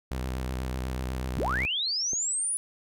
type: tone with vibrato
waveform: sawtooth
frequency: 63.9 Hz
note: C2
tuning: 40 cents flat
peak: -26 dBFS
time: 0.11-1.66 s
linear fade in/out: 0 ms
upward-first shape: square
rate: 8.1 Hz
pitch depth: 31 cents each way
type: linear sweep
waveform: sine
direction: up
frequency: 73.7 to 10020 Hz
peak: -26 dBFS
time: 1.37-2.57 s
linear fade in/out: 0 ms
type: click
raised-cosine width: 2 ms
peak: -26 dBFS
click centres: 2.133 s
effects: none